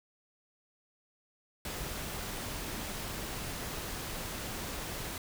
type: noise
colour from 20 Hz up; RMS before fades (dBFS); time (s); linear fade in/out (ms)
pink; -39; 1.65-5.18; 2
effects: none